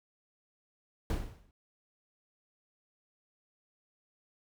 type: noise with exponential decay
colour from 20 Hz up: brown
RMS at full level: -28 dBFS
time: 1.1-1.51 s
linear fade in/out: 1 ms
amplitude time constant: 87 ms
effects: none